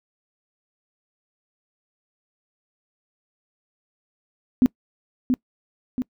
sine tone with echo, 252.8 Hz, B3, 41 cents sharp, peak -11 dBFS, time 4.62-4.66 s, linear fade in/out 0 ms, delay 680 ms, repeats 2, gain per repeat -5 dB, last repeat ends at 6.02 s, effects noise-tail reverb RT60 0.1 s tail -24 dB re dry

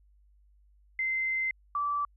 sine tone pair in turn, 2073 / 1160.2 Hz, C7 / D6, -17 / -21 cents, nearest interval minor seventh, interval 1004 cents, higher first, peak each -27 dBFS, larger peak neither, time 0.99-1.51 / 1.75-2.05 s, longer first, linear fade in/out 2 ms, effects added 50 Hz sine -59 dBFS peak until 2.16 s

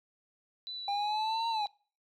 sine tone with vibrato, 3967 Hz, B7, 7 cents sharp, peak -38 dBFS, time 0.67-1.67 s, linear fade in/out 0 ms, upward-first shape triangle, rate 4.7 Hz, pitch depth 12 cents each way
triangle exponential two-way sweep, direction up then down, 799 to 927 to 810 Hz, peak -28 dBFS, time 0.88-1.66 s, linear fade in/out 2 ms, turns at 1.49 s
effects noise-tail reverb RT60 0.4 s tail -24 dB re dry

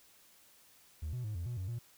triangle tone with pitch steps, 77.3 / 124.1 / 106.8 / 85.5 / 121.4 / 92.8 / 118.3 Hz, D#2 / B2 / G#2 / F2 / B2 / F#2 / A#2, -11 / +9 / +49 / -36 / -29 / +6 / +26 cents, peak -33 dBFS, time 1.02-1.79 s, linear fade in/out 10 ms, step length 110 ms, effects tanh soft clip ceiling -31 dBFS + white hiss -63 dBFS RMS until 1.97 s

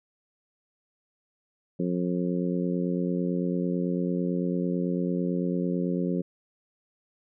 harmonic tone, 89 Hz, F2, 33 cents sharp, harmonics 2 / 3 / 4 / 5 / 6, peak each -27 / -31 / -33 / -35 / -37 dBFS, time 1.79-6.22 s, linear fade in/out 10 ms, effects none

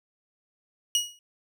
25% pulse tone with exponential decay, 2902 Hz, F#7, 34 cents flat, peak -15 dBFS, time 0.95-1.19 s, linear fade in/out 1 ms, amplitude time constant 51 ms, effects none

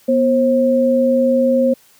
sine tone pair together, 244.1 / 533 Hz, B3 / C5, -20 / +32 cents, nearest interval octave + major second, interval 1352 cents, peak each -15 / -13 dBFS, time 0.08-1.74 s, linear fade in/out 10 ms, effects white hiss -51 dBFS RMS until 1.99 s + high-pass 60 Hz 12 dB/octave

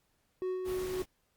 triangle tone with tremolo, 370 Hz, F#4, in tune, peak -29 dBFS, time 0.42-1.02 s, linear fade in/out 0 ms, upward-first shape sine, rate 3.8 Hz, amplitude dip 35%
pink noise, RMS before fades -44 dBFS, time 0.64-1.06 s, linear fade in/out 50 ms
effects pink hiss -75 dBFS RMS until 1.36 s + Opus 48 kbps

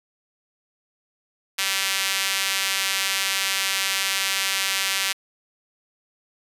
sawtooth tone with high-pass filter, 193.7 Hz, G3, 20 cents flat, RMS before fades -24 dBFS, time 1.58-5.13 s, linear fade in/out 10 ms, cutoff 2400 Hz, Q 1, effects resampled to 32000 Hz

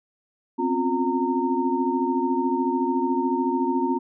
sine tone cluster, 255.7 / 269.5 / 354.3 / 919 Hz, C4 / C#4 / F4 / A#5, -40 / -49 / +25 / -25 cents, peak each -26 dBFS, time 0.58-3.99 s, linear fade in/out 20 ms, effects none

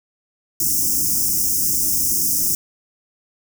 white band-stop noise, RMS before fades -19 dBFS, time 0.6-2.55 s, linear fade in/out 2 ms, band 350 to 5200 Hz, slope 96 dB/octave, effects none

